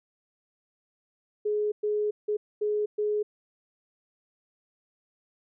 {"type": "tone bursts at uneven times", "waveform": "sine", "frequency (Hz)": 420, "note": "G#4", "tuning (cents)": 19, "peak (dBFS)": -24, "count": 5, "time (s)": [[1.45, 1.72], [1.83, 2.11], [2.28, 2.37], [2.61, 2.86], [2.98, 3.23]], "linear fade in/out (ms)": 10, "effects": []}